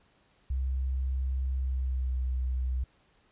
sine tone with pitch glide, 65.41 to 63.58 Hz, C2 to C2, 0 to -49 cents, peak -27 dBFS, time 0.5-2.84 s, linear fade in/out 5 ms, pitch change -49 cents, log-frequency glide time 1.57-2.18 s, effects pink hiss -66 dBFS RMS until 3.31 s + resampled to 8000 Hz

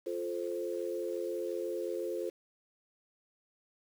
sine chord, F major, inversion none, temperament equal with one note detuned, 349.2 / 434.9 / 523.3 Hz, F4 / A4 / C5, 0 / -20 / 0 cents, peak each -37 / -38 / -38 dBFS, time 0.06-2.3 s, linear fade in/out 10 ms, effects 9-bit

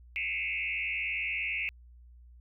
sine tone with frequency modulation, 2414 Hz, D7, 47 cents sharp, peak -30 dBFS, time 0.16-1.69 s, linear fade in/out 0 ms, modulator 89.1 Hz, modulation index 3.5, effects added 60 Hz sine -51 dBFS peak until 2.4 s

